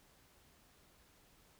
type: silence
effects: pink hiss -67 dBFS RMS until 1.59 s